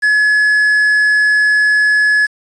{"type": "tone with quantisation", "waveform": "triangle", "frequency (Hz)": 1700, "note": "G#6", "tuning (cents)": 40, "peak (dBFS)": -7, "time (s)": [0.02, 2.27], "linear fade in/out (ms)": 20, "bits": 5, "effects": ["resampled to 22050 Hz"]}